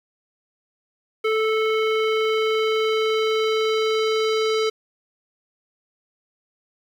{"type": "tone with low-pass filter sweep", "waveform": "square", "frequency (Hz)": 438.2, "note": "A4", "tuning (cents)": -7, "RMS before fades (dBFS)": -21, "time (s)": [1.24, 4.7], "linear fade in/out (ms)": 10, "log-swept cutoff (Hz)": [2500, 4500], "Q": 1.9, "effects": ["8-bit"]}